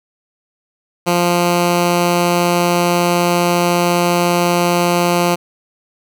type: tone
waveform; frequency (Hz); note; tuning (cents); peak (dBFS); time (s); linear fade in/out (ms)
10% pulse; 174.61; F3; 0; -4; 1.06-5.36; 20
effects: none